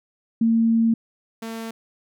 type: tone pair in turn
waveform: sine / sawtooth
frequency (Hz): 227.6 / 225.9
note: A#3 / A3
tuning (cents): -41 / +46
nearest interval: unison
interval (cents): 13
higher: first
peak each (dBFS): -15 / -26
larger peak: first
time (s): 0.41-0.94 / 1.42-1.71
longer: first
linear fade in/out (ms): 5
effects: none